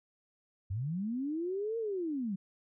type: linear two-way sweep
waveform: sine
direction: up then down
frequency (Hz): 87.31 to 465.5 to 180.8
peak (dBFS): -32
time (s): 0.7-2.36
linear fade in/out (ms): 10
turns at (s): 1.78
effects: none